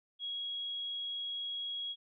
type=tone; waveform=sine; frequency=3312 Hz; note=G#7; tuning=5 cents flat; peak=-36 dBFS; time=0.19-1.96 s; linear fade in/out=50 ms; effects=none